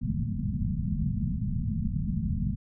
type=low-pass noise; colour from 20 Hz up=white; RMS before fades=-29 dBFS; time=0.01-2.56 s; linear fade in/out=10 ms; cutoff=230 Hz; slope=96 dB/octave; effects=none